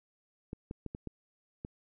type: clicks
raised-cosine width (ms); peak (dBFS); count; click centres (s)
3; -26; 6; 0.531 / 0.711 / 0.863 / 0.949 / 1.073 / 1.649
effects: none